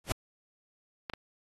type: noise with exponential growth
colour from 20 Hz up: pink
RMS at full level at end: -26 dBFS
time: 0.04-0.12 s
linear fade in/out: 2 ms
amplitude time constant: 16 ms
type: clicks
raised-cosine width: 0.3 ms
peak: -20 dBFS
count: 2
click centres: 1.098 / 1.136 s
effects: AAC 32 kbps